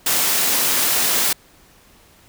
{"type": "high-pass noise", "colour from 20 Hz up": "white", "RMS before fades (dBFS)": -18, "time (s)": [0.06, 1.33], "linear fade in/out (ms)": 5, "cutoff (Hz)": 160, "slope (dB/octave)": 12, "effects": ["pink hiss -51 dBFS RMS until 2.28 s"]}